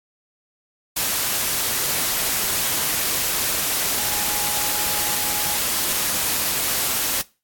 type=tone in noise; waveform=sine; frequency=833 Hz; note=G#5; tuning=5 cents sharp; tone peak=-33 dBFS; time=3.97-5.57 s; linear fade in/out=10 ms; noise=white; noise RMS=-22 dBFS; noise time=0.96-7.22 s; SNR=-14 dB; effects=noise-tail reverb RT60 0.3 s tail -21 dB re dry + AAC 64 kbps